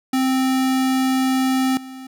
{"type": "tone with level steps", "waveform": "square", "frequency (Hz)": 261.6, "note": "C4", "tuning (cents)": 0, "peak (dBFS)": [-17, -34], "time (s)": [0.13, 2.07], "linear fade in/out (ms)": 5, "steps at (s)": 1.77, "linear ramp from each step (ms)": 2, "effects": []}